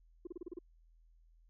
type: tone bursts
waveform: sine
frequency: 349.2 Hz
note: F4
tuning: in tune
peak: -39 dBFS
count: 7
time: 0.25-0.589 s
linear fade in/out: 5 ms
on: 21 ms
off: 32 ms
effects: tanh soft clip ceiling -37 dBFS + added 41 Hz sine -62 dBFS peak until 1.49 s